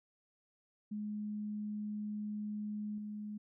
sine tone with level steps, 210 Hz, G#3, 19 cents sharp, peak -37 / -40 dBFS, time 0.91-3.38 s, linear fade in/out 10 ms, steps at 2.98 s, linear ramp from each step 2 ms, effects none

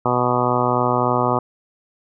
harmonic tone, 123.47 Hz, B2, in tune, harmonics 1 / 2 / 3 / 4 / 5 / 6 / 7 / 8 / 9 / 10, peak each -25 / -25 / -25 / -25 / -25 / -25 / -25 / -25 / -25 / -25 dBFS, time 0.05-1.39 s, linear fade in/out 5 ms, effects none

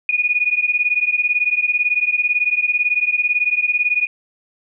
sine beating tone pair, 2450 / 2468 Hz, D#7 / D#7, -27 / -15 cents, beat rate 18 Hz, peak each -18 dBFS, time 0.09-4.07 s, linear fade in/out 2 ms, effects none

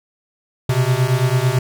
square beating tone pair, 123.47 / 132.47 Hz, B2 / C3, 0 / +22 cents, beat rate 9 Hz, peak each -18 dBFS, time 0.69-1.59 s, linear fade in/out 5 ms, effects none

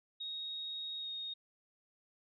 sine tone with pitch glide, 3756 to 3721 Hz, A#7 to A#7, +12 to -4 cents, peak -39 dBFS, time 0.2-1.34 s, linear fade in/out 10 ms, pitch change -16 cents, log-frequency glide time 0.99-1.08 s, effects none

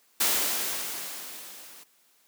white noise with level ramp, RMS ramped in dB -23 to -49 dBFS, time 0.2-1.84 s, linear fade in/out 10 ms, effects white hiss -64 dBFS RMS until 2.27 s + high-pass 200 Hz 12 dB/octave

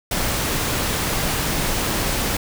pink noise, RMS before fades -22 dBFS, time 0.11-2.37 s, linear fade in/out 5 ms, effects none

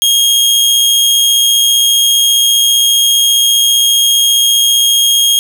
sawtooth tone with amplitude modulation, 3254 Hz, G#7, 36 cents flat, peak -3 dBFS, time 0.02-5.39 s, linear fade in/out 0 ms, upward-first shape sine, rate 115 Hz, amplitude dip 25%, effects none

